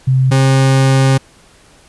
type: tone pair in turn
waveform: sine / 40% pulse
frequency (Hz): 130.81 / 133.94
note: C3 / C3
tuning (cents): 0 / +41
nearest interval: unison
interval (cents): 41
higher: second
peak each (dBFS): -8 / -7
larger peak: second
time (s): 0.07-0.31 / 0.31-1.18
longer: second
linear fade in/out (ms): 10
effects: pink hiss -46 dBFS RMS until 1.88 s + resampled to 24000 Hz